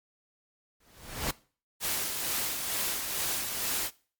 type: noise with exponential growth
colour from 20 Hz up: pink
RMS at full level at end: -27 dBFS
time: 0.8-1.31 s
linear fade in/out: 5 ms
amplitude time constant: 110 ms
type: noise with tremolo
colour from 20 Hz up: white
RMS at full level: -30 dBFS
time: 1.8-3.91 s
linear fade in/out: 50 ms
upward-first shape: sine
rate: 2.2 Hz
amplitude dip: 40%
effects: noise-tail reverb RT60 0.4 s tail -21 dB re dry + MP3 96 kbps